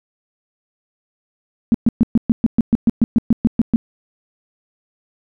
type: tone bursts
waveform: sine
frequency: 230 Hz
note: A#3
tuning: 23 cents flat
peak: -8 dBFS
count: 15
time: 1.72-3.76 s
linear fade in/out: 0 ms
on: 24 ms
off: 120 ms
effects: none